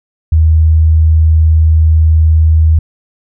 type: tone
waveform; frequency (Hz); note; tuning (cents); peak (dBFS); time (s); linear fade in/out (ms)
sine; 79.4; D#2; +36; -4; 0.32-2.79; 5
effects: none